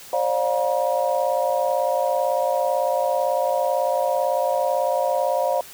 sine tone cluster, 538 / 596 / 708 / 956 Hz, C5 / D5 / F5 / A#5, +48 / +25 / +23 / +43 cents, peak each -23 / -24 / -24 / -27 dBFS, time 0.13-5.61 s, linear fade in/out 2 ms, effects white hiss -42 dBFS RMS until 5.73 s

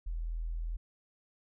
sine tone, 41.2 Hz, E1, in tune, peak -33 dBFS, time 0.06-0.77 s, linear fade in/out 10 ms, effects none

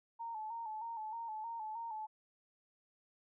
sine tone with vibrato, 894 Hz, A5, 27 cents sharp, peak -40 dBFS, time 0.19-2.07 s, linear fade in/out 20 ms, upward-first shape square, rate 3.2 Hz, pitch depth 57 cents each way, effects none

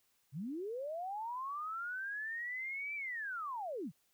sine linear two-way sweep, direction up then down, 120.1 to 2349 to 120.1 Hz, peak -38 dBFS, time 0.32-3.92 s, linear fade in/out 50 ms, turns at 2.95 s, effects white hiss -75 dBFS RMS until 4.13 s

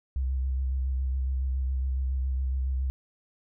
sine tone with vibrato, 65.41 Hz, C2, in tune, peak -25 dBFS, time 0.16-2.9 s, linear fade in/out 0 ms, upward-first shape square, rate 7.2 Hz, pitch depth 25 cents each way, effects none

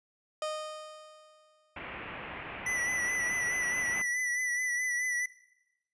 30% pulse tone with exponential decay, 617 Hz, D#5, 15 cents flat, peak -28 dBFS, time 0.42-1.8 s, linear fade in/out 2 ms, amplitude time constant 300 ms
white low-pass noise, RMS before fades -42 dBFS, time 1.76-4.02 s, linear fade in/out 5 ms, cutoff 2700 Hz, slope 48 dB/octave
square tone with vibrato, 1975.5 Hz, B6, in tune, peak -30 dBFS, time 2.66-5.26 s, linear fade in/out 5 ms, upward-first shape sine, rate 4.7 Hz, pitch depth 37 cents each way
effects noise-tail reverb RT60 1.0 s tail -21 dB re dry + resampled to 22050 Hz

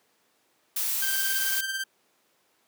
blue noise, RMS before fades -28 dBFS, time 0.76-1.61 s, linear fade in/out 5 ms
sawtooth tone with tremolo, 1568 Hz, G6, in tune, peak -23 dBFS, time 1.02-1.84 s, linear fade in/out 5 ms, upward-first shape triangle, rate 18 Hz, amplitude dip 55%
effects pink hiss -67 dBFS RMS until 2.67 s + high-pass 300 Hz 12 dB/octave

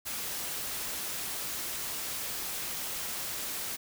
white noise, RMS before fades -36 dBFS, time 0.05-3.77 s, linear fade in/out 20 ms, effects none

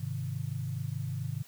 sine chord, Ab major, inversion none, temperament equal, 103.83 / 130.81 / 155.56 Hz, Ab2 / C3 / Eb3, 0 / 0 / 0 cents, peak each -37 / -35 / -38 dBFS, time 0-1.43 s, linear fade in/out 10 ms, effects white hiss -56 dBFS RMS until 1.47 s

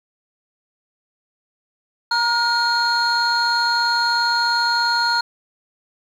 sine tone cluster, 937 / 1429 / 4257 Hz, A#5 / F6 / C8, +9 / +39 / +29 cents, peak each -19 dBFS, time 2.11-5.21 s, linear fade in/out 5 ms, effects tanh soft clip ceiling -11 dBFS + 8-bit

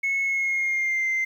sine tone with pitch glide, 2191 to 2082 Hz, C#7 to C7, -21 to -9 cents, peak -20 dBFS, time 0.03-1.25 s, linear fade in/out 10 ms, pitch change -88 cents, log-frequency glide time 0.22-1.08 s, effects tanh soft clip ceiling -19 dBFS + 9-bit

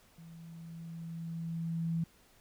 sine tone with level ramp, 165.6 Hz, E3, 8 cents sharp, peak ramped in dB -49 to -29 dBFS, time 0.18-2.04 s, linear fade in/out 5 ms, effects pink hiss -64 dBFS RMS until 2.4 s

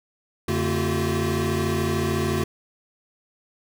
square tone cluster, 88.6 / 144.4 / 225.4 / 347.3 / 381 Hz, F2 / D3 / A3 / F4 / G4, +25 / -29 / +42 / -10 / -49 cents, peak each -29 dBFS, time 0.48-2.44 s, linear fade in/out 5 ms, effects none

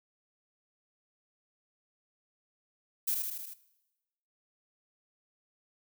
violet noise with echo, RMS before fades -30 dBFS, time 3.07-3.15 s, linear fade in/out 10 ms, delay 78 ms, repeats 5, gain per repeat -3 dB, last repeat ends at 3.54 s, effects noise-tail reverb RT60 1.0 s tail -18 dB re dry

